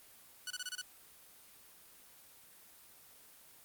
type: tone bursts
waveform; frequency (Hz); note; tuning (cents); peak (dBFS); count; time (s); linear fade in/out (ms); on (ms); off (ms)
10% pulse; 1480; F#6; 0; -30; 6; 0.47-0.814; 2; 34; 28
effects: white hiss -59 dBFS RMS until 3.64 s + Opus 24 kbps